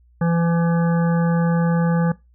harmonic tone, 168.8 Hz, E3, 41 cents sharp, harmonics 1 / 3 / 5 / 7 / 9 / 10, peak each -16 / -26 / -30 / -33 / -35 / -36 dBFS, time 0.21-2.12 s, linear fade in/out 5 ms, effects noise-tail reverb RT60 0.2 s tail -19 dB re dry + added 60 Hz sine -51 dBFS peak until 2.34 s

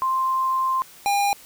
sine / square tone pair in turn, 1048 / 807.4 Hz, C6 / G#5, +2 / -49 cents, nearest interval perfect fourth, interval 451 cents, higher first, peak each -19 / -19 dBFS, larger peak neither, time 0.02-0.82 / 1.06-1.33 s, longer first, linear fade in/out 0 ms, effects white hiss -47 dBFS RMS until 1.45 s

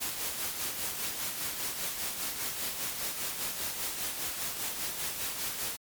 white noise with tremolo, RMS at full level -33 dBFS, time 0-5.77 s, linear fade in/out 20 ms, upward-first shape sine, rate 5 Hz, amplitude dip 45%, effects MP3 96 kbps

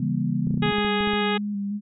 sine chord, C# diminished seventh, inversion none, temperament just, 138.59 / 166.31 / 199.57 / 239.5 Hz, C#3 / E3 / G3 / Bb3, 0 / +16 / +31 / +47 cents, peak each -27 dBFS, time 0-0.71 s, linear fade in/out 5 ms
clicks, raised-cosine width 3 ms, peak -22 dBFS, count 12, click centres 0.471 / 0.508 / 0.542 / 0.576 / 0.623 / 0.661 / 0.723 / 0.784 / 0.848 / 1.007 / 1.074 / 1.135 s
harmonic tone, 415.6 Hz, G#4, 1 cent sharp, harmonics 1 / 2 / 3 / 4 / 5 / 6 / 7 / 8 / 9, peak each -26 / -29 / -31 / -32 / -33 / -34 / -34 / -35 / -36 dBFS, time 0.62-1.38 s, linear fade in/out 10 ms
sine tone with vibrato, 203.4 Hz, G#3, 36 cents flat, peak -25 dBFS, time 0.71-1.81 s, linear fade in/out 50 ms, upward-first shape square, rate 3 Hz, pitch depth 25 cents each way
effects none

